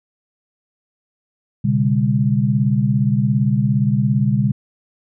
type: tone cluster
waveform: sine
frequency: 123.3 / 140.7 / 202.1 Hz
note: B2 / C#3 / G#3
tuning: -2 / +26 / -47 cents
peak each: -18 dBFS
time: 1.64-4.52 s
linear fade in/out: 10 ms
effects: none